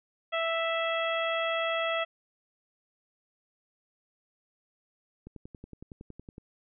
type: harmonic tone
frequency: 659.3 Hz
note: E5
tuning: in tune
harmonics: 1 / 2 / 3 / 4 / 5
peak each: -30 / -33 / -35 / -36 / -37 dBFS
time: 0.32-2.05 s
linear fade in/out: 20 ms
type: click train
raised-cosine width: 3 ms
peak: -31 dBFS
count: 13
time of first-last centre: 5.27-6.381 s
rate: 10.8 Hz
effects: none